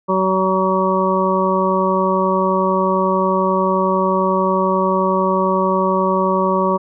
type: harmonic tone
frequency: 188.8 Hz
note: F#3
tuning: 35 cents sharp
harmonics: 1 / 2 / 3 / 5 / 6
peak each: -20 / -20 / -20 / -20 / -20 dBFS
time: 0.08-6.78 s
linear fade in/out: 20 ms
effects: none